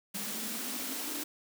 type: noise with high-pass filter sweep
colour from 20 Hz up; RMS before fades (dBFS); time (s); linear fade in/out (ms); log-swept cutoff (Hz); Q
white; -37; 0.14-1.24; 10; 200 to 300; 8.8
effects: none